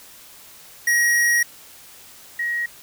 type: tone pair in turn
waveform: square / sine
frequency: 1895 / 1895 Hz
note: A#6 / A#6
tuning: +28 / +28 cents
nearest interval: unison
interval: 0 cents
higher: neither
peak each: -16 / -21 dBFS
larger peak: first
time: 0.87-1.43 / 2.39-2.66 s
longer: first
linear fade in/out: 5 ms
effects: white hiss -45 dBFS RMS until 2.82 s